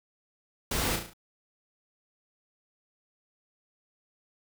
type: noise with echo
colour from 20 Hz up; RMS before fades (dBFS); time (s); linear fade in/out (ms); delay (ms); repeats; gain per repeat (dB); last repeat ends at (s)
pink; -30; 0.71-0.96; 5; 35; 5; -5; 1.135
effects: none